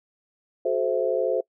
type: chord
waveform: sine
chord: F# half-diminished seventh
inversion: none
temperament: equal with one note detuned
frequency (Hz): 370 / 431.4 / 523.3 / 659.3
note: F#4 / A4 / C5 / E5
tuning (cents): 0 / -34 / 0 / 0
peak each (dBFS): -28 / -27 / -24 / -29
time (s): 0.65-1.41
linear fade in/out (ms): 5
effects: noise-tail reverb RT60 0.1 s tail -24 dB re dry